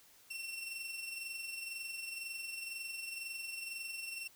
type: tone with amplitude modulation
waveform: sawtooth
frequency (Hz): 2711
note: E7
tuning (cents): +48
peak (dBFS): -36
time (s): 0.3-4.28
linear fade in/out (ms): 10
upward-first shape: sine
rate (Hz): 22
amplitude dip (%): 45
effects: white hiss -63 dBFS RMS until 4.35 s